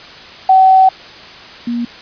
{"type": "tone pair in turn", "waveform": "sine", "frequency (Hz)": [759, 237.6], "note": ["F#5", "A#3"], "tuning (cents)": [44, 33], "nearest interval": "octave + minor sixth", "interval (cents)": 2011, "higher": "first", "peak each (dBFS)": [-4, -15], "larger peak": "first", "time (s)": [[0.49, 0.89], [1.67, 1.85]], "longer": "first", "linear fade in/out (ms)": 5, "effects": ["white hiss -34 dBFS RMS until 2.01 s", "resampled to 11025 Hz"]}